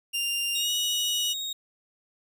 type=tone with pitch glide; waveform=sawtooth; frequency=2794 to 2928 Hz; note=F7 to F#7; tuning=0 to -19 cents; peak=-23 dBFS; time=0.13-1.34 s; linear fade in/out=20 ms; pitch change=+81 cents; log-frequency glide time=0.56-0.71 s
type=tone with vibrato; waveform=35% pulse; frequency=3750 Hz; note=A#7; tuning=10 cents sharp; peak=-29 dBFS; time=0.55-1.53 s; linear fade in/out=5 ms; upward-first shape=sine; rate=14 Hz; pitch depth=11 cents each way
effects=none